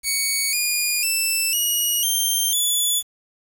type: tone with pitch steps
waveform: 10% pulse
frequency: 2234 / 2436 / 2657 / 2897 / 3159 / 3445 Hz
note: C#7 / D#7 / E7 / F#7 / G7 / A7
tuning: +13 / -37 / +13 / -37 / +13 / -37 cents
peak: -11 dBFS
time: 0.03-3.03 s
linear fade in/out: 50 ms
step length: 500 ms
effects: 7-bit